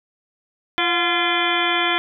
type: harmonic tone with a mistuned harmonic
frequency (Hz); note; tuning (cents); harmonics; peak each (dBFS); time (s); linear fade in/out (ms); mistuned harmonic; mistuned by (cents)
343.7; F4; -28; 1 / 2 / 3 / 4 / 5 / 6 / 7 / 9 / 10; -26 / -26 / -26 / -26 / -26 / -26 / -26 / -26 / -26; 0.78-1.98; 0; 2; +67
effects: none